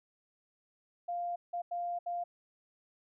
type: tone bursts at uneven times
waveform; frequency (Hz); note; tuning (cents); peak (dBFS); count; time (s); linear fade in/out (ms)
sine; 698.5; F5; 0; -33; 4; 1.08-1.36 / 1.53-1.62 / 1.71-1.99 / 2.06-2.24; 10
effects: none